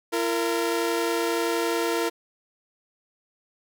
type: tone pair together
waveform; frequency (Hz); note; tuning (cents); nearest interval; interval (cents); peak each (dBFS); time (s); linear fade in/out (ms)
sawtooth; 338.5 / 461.6; E4 / A#4; +46 / -17; perfect fourth; 537; -22; 0.12-2.1; 20
effects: none